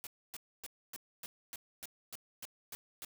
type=noise bursts; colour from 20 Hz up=white; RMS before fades=-45 dBFS; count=11; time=0.04-3.048 s; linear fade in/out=0 ms; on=28 ms; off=270 ms; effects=none